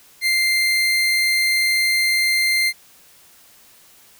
30% pulse tone, 2093 Hz, C7, in tune, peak -13 dBFS, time 0.21-2.73 s, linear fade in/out 50 ms, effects white hiss -50 dBFS RMS until 4.19 s

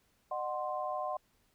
sine chord, C diminished, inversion first, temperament equal with one note detuned, 607.7 / 740 / 1046.5 Hz, Eb5 / Gb5 / C6, -41 / 0 / 0 cents, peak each -38 / -37 / -38 dBFS, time 0.31-1.17 s, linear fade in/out 5 ms, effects pink hiss -72 dBFS RMS until 1.54 s

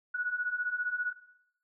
sine beating tone pair, 1456 / 1471 Hz, F#6 / F#6, -28 / -11 cents, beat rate 15 Hz, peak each -36 / -31 dBFS, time 0.14-1.13 s, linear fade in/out 10 ms, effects noise-tail reverb RT60 0.8 s tail -17 dB re dry

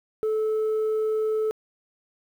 sine tone, 434.9 Hz, A4, 20 cents flat, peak -19 dBFS, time 0.23-1.51 s, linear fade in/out 0 ms, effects tanh soft clip ceiling -21 dBFS + 9-bit

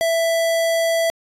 square tone, 662 Hz, E5, 7 cents sharp, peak -17 dBFS, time 0.01-1.1 s, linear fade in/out 0 ms, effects resampled to 32000 Hz

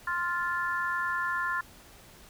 sine chord, F major, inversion second, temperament just, 1047.7 / 1396.9 / 1746.1 Hz, C6 / F6 / A6, +2 / 0 / -14 cents, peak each -32 dBFS, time 0.07-1.61 s, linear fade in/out 5 ms, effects pink hiss -53 dBFS RMS until 2.29 s

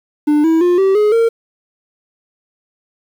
triangle tone with pitch steps, 297.6 / 324.5 / 353.9 / 385.9 / 420.9 / 459 Hz, D4 / E4 / F4 / G4 / G#4 / A#4, +23 / -27 / +23 / -27 / +23 / -27 cents, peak -7 dBFS, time 0.27-1.29 s, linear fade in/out 10 ms, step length 170 ms, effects 7-bit

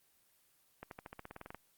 accelerating click train, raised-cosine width 0.5 ms, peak -30 dBFS, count 13, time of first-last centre 0.83-1.546 s, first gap 82 ms, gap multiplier 0.94, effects white hiss -71 dBFS RMS until 1.77 s + Opus 24 kbps

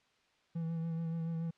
triangle tone with vibrato, 164.81 Hz, E3, in tune, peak -32 dBFS, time 0.55-1.51 s, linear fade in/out 10 ms, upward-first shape sine, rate 7 Hz, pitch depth 25 cents each way, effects white hiss -71 dBFS RMS until 1.57 s + low-pass 4000 Hz 12 dB/octave

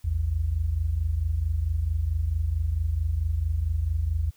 sine tone pair together, 57.19 / 81.7 Hz, A#1 / E2, -32 / -15 cents, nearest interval tritone, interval 617 cents, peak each -28 / -24 dBFS, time 0.04-4.31 s, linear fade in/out 10 ms, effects white hiss -62 dBFS RMS until 4.36 s

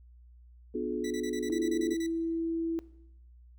sine chord, B diminished seventh, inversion none, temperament just, 246.9 / 296.3 / 355.6 / 426.7 Hz, B3 / D4 / F4 / Ab4, 0 / +15 / +31 / +47 cents, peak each -36 / -37 / -35 / -35 dBFS, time 0.74-1.95 s, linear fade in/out 10 ms
15% pulse tone bursts, 1968 Hz, B6, 7 cents flat, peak -35 dBFS, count 11, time 1.04-2.066 s, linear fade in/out 5 ms, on 66 ms, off 30 ms
sine tone, 330 Hz, E4, 2 cents sharp, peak -29 dBFS, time 1.5-2.79 s, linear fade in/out 0 ms
effects noise-tail reverb RT60 0.8 s tail -19 dB re dry + added 60 Hz sine -52 dBFS peak until 3.58 s

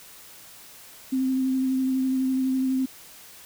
sine tone with vibrato, 261.6 Hz, C4, in tune, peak -21 dBFS, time 1.12-2.86 s, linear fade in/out 10 ms, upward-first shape triangle, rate 12 Hz, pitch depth 20 cents each way, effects white hiss -47 dBFS RMS until 3.45 s

